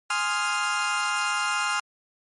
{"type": "chord", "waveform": "30% pulse", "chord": "F minor seventh", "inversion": "first", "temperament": "equal", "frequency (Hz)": [830.6, 1046.5, 1244.5, 1396.9], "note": ["Ab5", "C6", "Eb6", "F6"], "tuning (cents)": [0, 0, 0, 0], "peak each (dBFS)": [-29, -28, -28, -24], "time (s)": [0.1, 1.8], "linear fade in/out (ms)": 5, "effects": ["MP3 48 kbps"]}